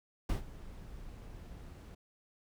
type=noise with ADSR envelope; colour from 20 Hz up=brown; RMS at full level=-30 dBFS; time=0.29-1.95 s; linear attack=6 ms; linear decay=120 ms; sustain=-18 dB; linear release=7 ms; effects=none